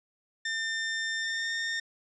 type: tone with pitch glide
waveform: sawtooth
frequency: 1800 to 1822 Hz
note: A6 to A#6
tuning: +39 to -40 cents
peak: -26 dBFS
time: 0.45-1.8 s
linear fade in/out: 5 ms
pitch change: +21 cents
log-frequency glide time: 1.2-1.52 s
effects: resampled to 16000 Hz + 11-bit